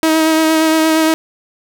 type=tone with vibrato; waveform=sawtooth; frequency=318.1 Hz; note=D#4; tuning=38 cents sharp; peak=-6 dBFS; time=0.03-1.14 s; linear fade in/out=0 ms; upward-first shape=sine; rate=8.6 Hz; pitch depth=18 cents each way; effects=none